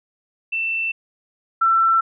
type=tone pair in turn; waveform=sine; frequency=2675 / 1341 Hz; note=E7 / E6; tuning=+25 / +29 cents; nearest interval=octave; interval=1196 cents; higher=first; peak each=-20 / -13 dBFS; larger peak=second; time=0.52-0.92 / 1.61-2.01 s; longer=neither; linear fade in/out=10 ms; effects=none